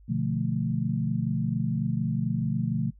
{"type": "chord", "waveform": "sine", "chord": "B half-diminished seventh", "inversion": "none", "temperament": "equal with one note detuned", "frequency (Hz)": [123.47, 147.68, 174.61, 220], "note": ["B2", "D3", "F3", "A3"], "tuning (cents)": [0, 10, 0, 0], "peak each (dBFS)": -30, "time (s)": [0.08, 2.91], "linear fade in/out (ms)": 20, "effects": ["noise-tail reverb RT60 0.1 s tail -22 dB re dry", "added 50 Hz sine -50 dBFS peak until 2.99 s"]}